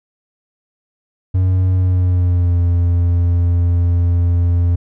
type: tone with pitch glide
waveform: triangle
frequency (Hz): 92.5 to 86.81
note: F#2 to F2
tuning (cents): 0 to -10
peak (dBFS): -9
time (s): 1.34-4.76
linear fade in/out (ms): 10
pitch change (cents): -110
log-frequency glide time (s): 1.74-2.59
effects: none